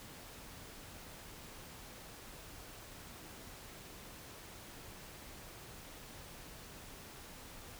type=silence; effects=pink hiss -52 dBFS RMS until 7.79 s